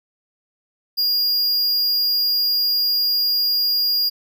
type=tone; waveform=square; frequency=4836 Hz; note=D8; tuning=50 cents sharp; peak=-17 dBFS; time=0.97-4.1 s; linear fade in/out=20 ms; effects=none